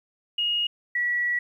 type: tone pair in turn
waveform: sine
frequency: 2869 / 1937.6 Hz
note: F7 / B6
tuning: +46 / -34 cents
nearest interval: perfect fifth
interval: 680 cents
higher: first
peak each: -22 dBFS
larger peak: neither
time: 0.38-0.67 / 0.95-1.39 s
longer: second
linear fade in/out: 5 ms
effects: 10-bit